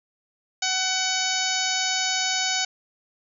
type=harmonic tone; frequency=751 Hz; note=F#5; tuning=26 cents sharp; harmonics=1 / 2 / 3 / 4 / 5 / 6 / 7 / 8 / 9; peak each=-31 / -31 / -31 / -31 / -31 / -31 / -31 / -31 / -31 dBFS; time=0.62-2.65 s; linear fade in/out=5 ms; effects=none